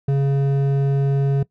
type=tone with hard clipping; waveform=sine; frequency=138.59 Hz; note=C#3; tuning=in tune; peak=-17 dBFS; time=0.08-1.43 s; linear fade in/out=5 ms; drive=8 dB; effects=noise-tail reverb RT60 0.1 s tail -20 dB re dry